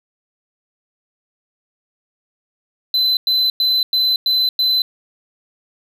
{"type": "tone bursts", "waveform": "triangle", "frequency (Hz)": 4036, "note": "B7", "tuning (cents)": 37, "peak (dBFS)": -12, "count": 6, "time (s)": [2.94, 4.82], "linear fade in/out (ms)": 2, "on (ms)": 230, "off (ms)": 100, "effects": []}